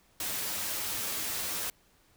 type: noise with comb filter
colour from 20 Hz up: white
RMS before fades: -34 dBFS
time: 0.2-1.7 s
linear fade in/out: 2 ms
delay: 9.5 ms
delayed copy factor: +0.55
effects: pink hiss -65 dBFS RMS until 2.16 s